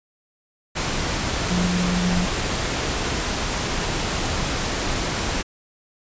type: tone in noise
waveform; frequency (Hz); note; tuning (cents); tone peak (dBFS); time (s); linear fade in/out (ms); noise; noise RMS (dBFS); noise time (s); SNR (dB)
sine; 178.7; F3; +40; -20; 1.49-2.26; 20; pink; -24; 0.75-5.43; +1
effects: resampled to 16000 Hz